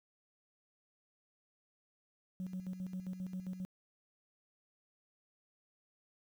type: tone with tremolo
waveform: sine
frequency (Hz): 185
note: F#3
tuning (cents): 0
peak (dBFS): -36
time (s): 2.4-3.65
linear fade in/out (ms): 0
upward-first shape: square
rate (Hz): 7.5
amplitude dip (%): 65
effects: tanh soft clip ceiling -34 dBFS + 11-bit